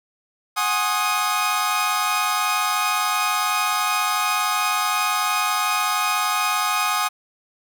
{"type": "chord", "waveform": "sawtooth", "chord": "Ab dominant seventh", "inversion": "third", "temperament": "equal with one note detuned", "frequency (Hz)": [740, 830.6, 1071.6, 1244.5], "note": ["Gb5", "Ab5", "C6", "Eb6"], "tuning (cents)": [0, 0, 41, 0], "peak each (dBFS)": [-24, -23, -24, -18], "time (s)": [0.56, 7.09], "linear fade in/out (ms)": 20, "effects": []}